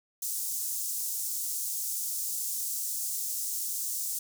pink high-pass noise, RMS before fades -33 dBFS, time 0.22-4.19 s, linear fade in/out 5 ms, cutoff 6500 Hz, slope 24 dB/octave, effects none

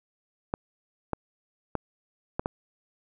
clicks, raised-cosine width 1 ms, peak -13 dBFS, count 5, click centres 0.539 / 1.133 / 1.753 / 2.395 / 2.459 s, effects none

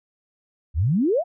sine exponential sweep, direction up, 66.7 to 754 Hz, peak -17 dBFS, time 0.74-1.24 s, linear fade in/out 50 ms, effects none

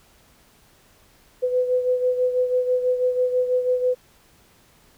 sine beating tone pair, 501 / 507.1 Hz, B4 / B4, +25 / +46 cents, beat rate 6.1 Hz, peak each -19 / -26 dBFS, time 1.42-3.95 s, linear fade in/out 20 ms, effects pink hiss -56 dBFS RMS until 4.97 s

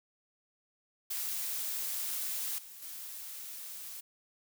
blue noise with level steps, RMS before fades -36 / -50 / -44 dBFS, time 1.1-4.01 s, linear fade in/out 10 ms, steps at 2.58 / 2.82 s, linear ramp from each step 5 ms, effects none

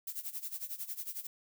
violet noise with tremolo, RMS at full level -38 dBFS, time 0.07-1.27 s, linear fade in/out 5 ms, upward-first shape sine, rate 11 Hz, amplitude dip 85%, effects none

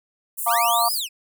pink high-pass noise, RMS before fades -28 dBFS, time 0.37-1.01 s, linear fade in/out 20 ms, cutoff 8400 Hz, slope 48 dB/octave
sine chord, Bb major, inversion second, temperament equal, 698.5 / 932.3 / 1174.7 Hz, F5 / Bb5 / D6, 0 / 0 / 0 cents, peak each -22 dBFS, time 0.46-0.89 s, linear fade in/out 10 ms
sawtooth linear two-way sweep, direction up then down, 908 to 5150 to 2388 Hz, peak -22 dBFS, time 0.46-1.09 s, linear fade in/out 50 ms, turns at 0.93 s
effects none

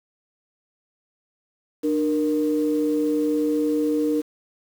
sine tone pair together, 299.9 / 468.1 Hz, D4 / A#4, +36 / +7 cents, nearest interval minor sixth, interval 771 cents, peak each -20 / -23 dBFS, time 1.83-4.22 s, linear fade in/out 20 ms, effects tanh soft clip ceiling -11 dBFS + 7-bit

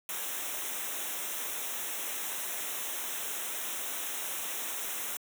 white band-stop noise, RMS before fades -36 dBFS, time 0.09-5.17 s, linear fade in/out 2 ms, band 3900 to 5500 Hz, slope 96 dB/octave, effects high-pass 300 Hz 12 dB/octave

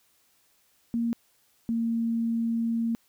sine tone pair in turn, 233.1 / 229.9 Hz, A#3 / A#3, 0 / -24 cents, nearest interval unison, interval 24 cents, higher first, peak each -24 dBFS, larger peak neither, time 0.94-1.13 / 1.69-2.95 s, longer second, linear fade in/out 0 ms, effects white hiss -66 dBFS RMS until 3.08 s

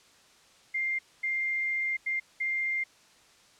sine tone bursts at uneven times, 2105 Hz, C7, 10 cents sharp, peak -27 dBFS, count 4, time 0.74-0.99 / 1.23-1.97 / 2.06-2.2 / 2.4-2.84 s, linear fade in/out 10 ms, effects white hiss -59 dBFS RMS until 3.59 s + low-pass 7000 Hz 12 dB/octave

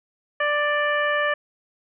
harmonic tone, 589 Hz, D5, 5 cents sharp, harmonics 1 / 2 / 3 / 4 / 5, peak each -24 / -26 / -23 / -33 / -34 dBFS, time 0.4-1.34 s, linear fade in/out 5 ms, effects none

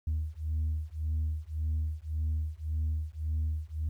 sine beating tone pair, 76.9 / 78.7 Hz, D#2 / D#2, -20 / +20 cents, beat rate 1.8 Hz, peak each -31 / -31 dBFS, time 0.07-3.89 s, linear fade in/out 5 ms, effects tanh soft clip ceiling -25 dBFS + 11-bit

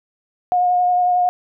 sine tone with vibrato, 719 Hz, F#5, 50 cents flat, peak -13 dBFS, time 0.52-1.29 s, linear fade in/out 0 ms, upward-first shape sine, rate 11 Hz, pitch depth 13 cents each way, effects none

